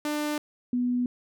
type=tone pair in turn; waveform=sawtooth / sine; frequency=298.3 / 246.2 Hz; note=D4 / B3; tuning=+27 / -5 cents; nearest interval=minor third; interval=332 cents; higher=first; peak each=-23 dBFS; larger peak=neither; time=0.05-0.38 / 0.73-1.06 s; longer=neither; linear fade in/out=2 ms; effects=none